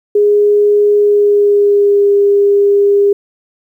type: tone with pitch glide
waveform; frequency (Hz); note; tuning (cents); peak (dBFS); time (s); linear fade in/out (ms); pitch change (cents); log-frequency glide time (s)
sine; 413.3 to 403.6; G#4 to G#4; -8 to -49; -6; 0.15-3.13; 5; -41; 0.96-2.11
effects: 8-bit